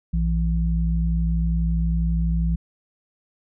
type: tone pair together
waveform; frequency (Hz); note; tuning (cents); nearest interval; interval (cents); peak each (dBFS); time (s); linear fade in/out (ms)
sine; 58.85 / 166.7; A#1 / E3; +17 / +20; octave + tritone; 1803; -20 / -23; 0.13-2.56; 10
effects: none